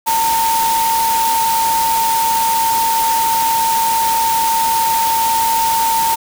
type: tone in noise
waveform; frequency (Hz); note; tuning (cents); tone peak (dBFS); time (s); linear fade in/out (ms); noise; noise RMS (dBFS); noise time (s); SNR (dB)
sine; 908; A#5; -46; -13; 0.06-6.16; 20; white; -21; 0.06-6.16; +5
effects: none